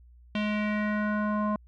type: tone with low-pass filter sweep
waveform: square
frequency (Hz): 210.4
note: G#3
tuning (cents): +23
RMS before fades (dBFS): -28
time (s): 0.35-1.56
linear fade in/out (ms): 2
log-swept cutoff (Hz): 3000 to 1000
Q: 3.1
effects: added 60 Hz sine -51 dBFS peak until 1.67 s